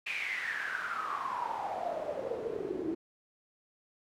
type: noise with band-pass filter sweep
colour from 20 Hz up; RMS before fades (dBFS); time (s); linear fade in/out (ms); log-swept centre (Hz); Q
pink; -36; 0.06-2.95; 10; 2500 to 320; 9.2
effects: none